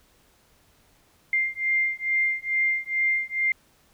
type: beating tone pair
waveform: sine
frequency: 2101 / 2103.3 Hz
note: C7 / C7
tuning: +7 / +8 cents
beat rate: 2.3 Hz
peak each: -25 dBFS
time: 1.33-3.52 s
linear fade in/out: 2 ms
effects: pink hiss -61 dBFS RMS until 3.93 s